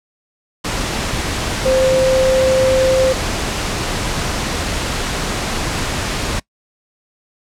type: tone in noise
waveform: sine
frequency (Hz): 523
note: C5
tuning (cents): -1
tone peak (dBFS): -11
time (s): 1.65-3.13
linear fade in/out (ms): 10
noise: pink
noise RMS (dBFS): -20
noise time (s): 0.64-6.4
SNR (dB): +6
effects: noise-tail reverb RT60 0.1 s tail -23 dB re dry + low-pass 8000 Hz 12 dB/octave